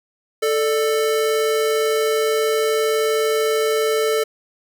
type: tone pair together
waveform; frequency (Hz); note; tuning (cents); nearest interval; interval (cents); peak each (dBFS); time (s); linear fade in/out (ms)
square; 440.3 / 593; A4 / D5; +1 / +17; perfect fourth; 516; -18 / -25; 0.42-4.24; 10
effects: none